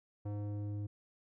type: tone with low-pass filter sweep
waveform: square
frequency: 103.3 Hz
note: G#2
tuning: 9 cents flat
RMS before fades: -39 dBFS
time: 0.25-0.87 s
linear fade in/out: 10 ms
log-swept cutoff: 650 to 280 Hz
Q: 0.95
effects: none